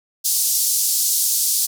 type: band-pass noise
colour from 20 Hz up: white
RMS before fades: -19 dBFS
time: 0.24-1.67 s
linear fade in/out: 20 ms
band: 4700 to 14000 Hz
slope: 24 dB/octave
effects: none